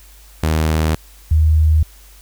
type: tone pair in turn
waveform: sawtooth / sine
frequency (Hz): 78.7 / 78.16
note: D#2 / D#2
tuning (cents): +20 / +8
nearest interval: unison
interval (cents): 12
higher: first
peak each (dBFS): -10 / -9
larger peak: second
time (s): 0.43-0.95 / 1.31-1.83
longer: neither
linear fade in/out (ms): 5
effects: added 50 Hz sine -42 dBFS peak until 2.21 s + white hiss -47 dBFS RMS until 2.21 s